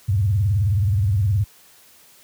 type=tone with vibrato; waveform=sine; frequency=99 Hz; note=G2; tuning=18 cents sharp; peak=-15 dBFS; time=0.08-1.44 s; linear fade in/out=10 ms; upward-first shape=sine; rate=19 Hz; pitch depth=230 cents each way; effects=white hiss -51 dBFS RMS until 2.23 s + high-pass 60 Hz 12 dB/octave